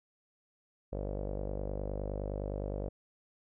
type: tone with low-pass filter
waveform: sawtooth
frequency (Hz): 49.72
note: G1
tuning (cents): +25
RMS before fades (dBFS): -37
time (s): 0.92-2.89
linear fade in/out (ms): 10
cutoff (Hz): 550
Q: 4.6
effects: none